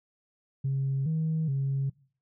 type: tone with pitch steps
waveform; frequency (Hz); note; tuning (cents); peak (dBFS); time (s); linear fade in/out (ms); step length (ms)
sine; 135.8 / 159.1 / 136.7; C#3 / D#3 / C#3; -35 / +39 / -24; -24; 0.64-1.9; 10; 420
effects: noise-tail reverb RT60 0.5 s tail -24 dB re dry + tanh soft clip ceiling -22 dBFS